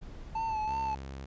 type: noise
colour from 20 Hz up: brown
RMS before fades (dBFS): -44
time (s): 0.01-0.67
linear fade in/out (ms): 20
type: tone with vibrato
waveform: triangle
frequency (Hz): 880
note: A5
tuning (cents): 0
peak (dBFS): -28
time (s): 0.35-0.95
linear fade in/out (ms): 5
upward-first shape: sine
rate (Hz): 2.8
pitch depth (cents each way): 43
type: tone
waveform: sawtooth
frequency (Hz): 67.4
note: C#2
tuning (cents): -48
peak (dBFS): -36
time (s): 0.67-1.26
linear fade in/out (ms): 10
effects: resampled to 16000 Hz